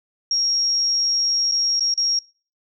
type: tone with dropouts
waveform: sine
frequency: 5588 Hz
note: F8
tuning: in tune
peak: -17 dBFS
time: 0.31-2.19 s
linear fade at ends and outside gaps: 2 ms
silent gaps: 1.514-1.52 / 1.796-1.806 / 1.94-1.976 s
effects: noise-tail reverb RT60 0.4 s tail -26 dB re dry